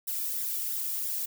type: noise with flanger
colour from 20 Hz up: violet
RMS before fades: -32 dBFS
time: 0.07-1.26 s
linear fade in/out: 10 ms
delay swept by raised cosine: 0.55 to 1.75 ms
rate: 3 Hz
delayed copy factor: +0.65
effects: none